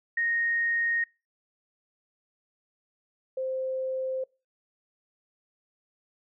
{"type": "tone pair in turn", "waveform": "sine", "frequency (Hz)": [1861, 522.2], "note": ["A#6", "C5"], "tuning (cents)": [-3, -3], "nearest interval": "octave + minor seventh", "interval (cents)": 2200, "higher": "first", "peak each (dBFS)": [-24, -28], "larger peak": "first", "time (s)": [[0.17, 1.04], [3.37, 4.24]], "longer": "neither", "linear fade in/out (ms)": 5, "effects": ["noise-tail reverb RT60 0.3 s tail -25 dB re dry"]}